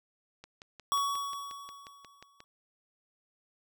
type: click train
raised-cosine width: 0.2 ms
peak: -30 dBFS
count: 12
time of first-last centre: 0.44-2.404 s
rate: 5.6 Hz
type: tone with exponential decay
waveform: square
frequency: 1124 Hz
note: C#6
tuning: 24 cents sharp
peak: -26 dBFS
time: 0.92-2.44 s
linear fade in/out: 0 ms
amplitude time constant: 330 ms
effects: none